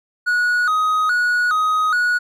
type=tone with vibrato; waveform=triangle; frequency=1354 Hz; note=E6; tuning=46 cents sharp; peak=-13 dBFS; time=0.26-2.19 s; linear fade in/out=20 ms; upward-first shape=square; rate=1.2 Hz; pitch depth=130 cents each way; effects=none